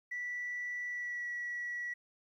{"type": "tone with pitch glide", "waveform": "sine", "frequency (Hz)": [1961, 1936.2], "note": ["B6", "B6"], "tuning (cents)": [-13, -35], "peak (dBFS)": -35, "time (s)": [0.11, 1.94], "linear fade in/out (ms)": 10, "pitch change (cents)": -22, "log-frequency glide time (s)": [0.88, 1.27], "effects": ["tanh soft clip ceiling -32 dBFS", "12-bit"]}